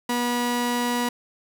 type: tone pair together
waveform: sawtooth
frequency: 242.4 / 484.8 Hz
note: B3 / B4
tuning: -32 / -32 cents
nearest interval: octave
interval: 1200 cents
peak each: -20 dBFS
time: 0.09-1.09 s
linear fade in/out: 5 ms
effects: none